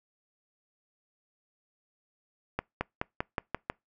accelerating click train, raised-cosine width 0.5 ms, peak -14 dBFS, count 7, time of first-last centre 2.59-3.699 s, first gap 220 ms, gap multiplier 0.93, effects noise-tail reverb RT60 0.2 s tail -26 dB re dry

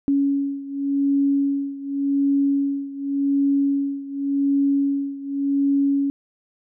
sine beating tone pair, 278.8 / 279.68 Hz, C#4 / C#4, +10 / +16 cents, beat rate 0.88 Hz, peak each -20 / -23 dBFS, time 0.08-6.1 s, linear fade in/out 0 ms, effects none

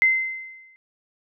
sine tone with exponential decay, 2069 Hz, C7, 20 cents flat, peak -12 dBFS, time 0.02-0.76 s, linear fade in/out 0 ms, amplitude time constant 160 ms, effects none

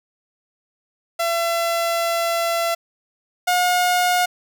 sawtooth tone pair in turn, 675 / 718.7 Hz, E5 / F5, +41 / +49 cents, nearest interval minor second, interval 108 cents, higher second, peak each -15 / -12 dBFS, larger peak second, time 1.19-2.75 / 3.47-4.26 s, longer first, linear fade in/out 10 ms, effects none

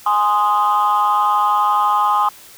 sine chord, Ab major, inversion none, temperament equal with one note detuned, 830.6 / 1043.5 / 1244.5 Hz, Ab5 / C6 / Eb6, 0 / -5 / 0 cents, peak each -16 dBFS, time 0.06-2.29 s, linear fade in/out 5 ms, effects tanh soft clip ceiling -7 dBFS + white hiss -42 dBFS RMS until 2.57 s

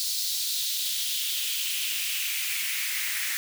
white noise with high-pass filter sweep, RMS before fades -29 dBFS, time 0-3.37 s, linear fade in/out 0 ms, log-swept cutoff 4400 to 1900 Hz, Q 3, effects none

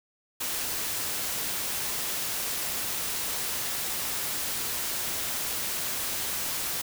white noise, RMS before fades -31 dBFS, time 0.4-6.82 s, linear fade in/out 10 ms, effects none

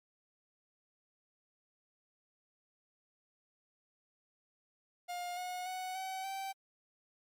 45% pulse tone with pitch steps, 709 / 725.2 / 741.7 / 758.6 / 775.9 Hz, F5 / F#5 / F#5 / F#5 / G5, +26 / -35 / +4 / +43 / -18 cents, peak -38 dBFS, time 5.08-6.53 s, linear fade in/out 20 ms, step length 290 ms, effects MP3 64 kbps

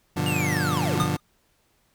30% pulse chord, G dominant seventh, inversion none, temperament just, 98 / 122.5 / 147 / 176.4 Hz, G2 / B2 / D3 / F3, 0 / -14 / +2 / +18 cents, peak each -28 / -30 / -24 / -26 dBFS, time 0.16-1.17 s, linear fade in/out 10 ms
square linear sweep, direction down, 2890 to 60.2 Hz, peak -28 dBFS, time 0.26-1.04 s, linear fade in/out 5 ms
square tone with exponential decay, 1223 Hz, D#6, 30 cents flat, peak -21 dBFS, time 1-1.2 s, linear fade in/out 0 ms, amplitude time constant 43 ms
effects pink hiss -66 dBFS RMS until 1.94 s

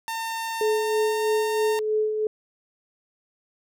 sawtooth tone with pitch glide, 906 to 913.4 Hz, A#5 to A#5, -50 to -36 cents, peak -24 dBFS, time 0.08-1.79 s, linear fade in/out 0 ms, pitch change +14 cents, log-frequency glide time 0.63-1.23 s
sine tone with tremolo, 430 Hz, A4, 40 cents flat, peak -19 dBFS, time 0.61-2.27 s, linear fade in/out 2 ms, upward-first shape sine, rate 3.1 Hz, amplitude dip 45%
effects none

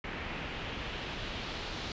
pink noise with low-pass filter sweep, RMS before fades -39 dBFS, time 0.04-1.92 s, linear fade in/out 2 ms, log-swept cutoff 2400 to 4100 Hz, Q 1.8, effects resampled to 16000 Hz

